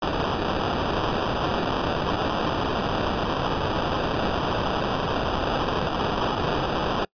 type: noise with sample-and-hold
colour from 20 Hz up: white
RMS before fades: -25 dBFS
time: 0.02-7.05 s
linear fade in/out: 5 ms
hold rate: 2100 Hz
effects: noise-tail reverb RT60 0.1 s tail -26 dB re dry + resampled to 11025 Hz